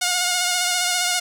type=tone with vibrato; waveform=5% pulse; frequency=718 Hz; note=F5; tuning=48 cents sharp; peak=-7 dBFS; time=0.01-1.2 s; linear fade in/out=10 ms; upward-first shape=sine; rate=15 Hz; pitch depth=29 cents each way; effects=none